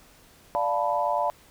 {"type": "chord", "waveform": "sine", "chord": "B half-diminished seventh", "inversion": "first", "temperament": "equal", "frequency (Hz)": [587.3, 698.5, 880, 987.8], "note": ["D5", "F5", "A5", "B5"], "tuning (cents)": [0, 0, 0, 0], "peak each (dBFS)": -28, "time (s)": [0.55, 1.3], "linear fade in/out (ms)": 0, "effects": ["pink hiss -55 dBFS RMS until 1.5 s"]}